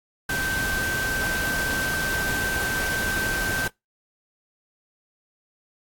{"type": "tone in noise", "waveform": "sine", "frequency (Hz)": 1554, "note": "G6", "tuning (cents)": -16, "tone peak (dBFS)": -25, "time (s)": [0.29, 3.68], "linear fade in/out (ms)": 5, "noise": "pink", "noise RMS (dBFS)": -29, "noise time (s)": [0.29, 3.68], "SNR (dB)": 1, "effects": ["noise-tail reverb RT60 0.2 s tail -25 dB re dry", "AAC 64 kbps"]}